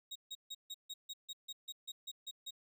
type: tone bursts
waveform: 35% pulse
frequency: 3781 Hz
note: A#7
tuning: 24 cents sharp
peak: -40 dBFS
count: 13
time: 0.11-2.508 s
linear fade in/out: 10 ms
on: 46 ms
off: 150 ms
effects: none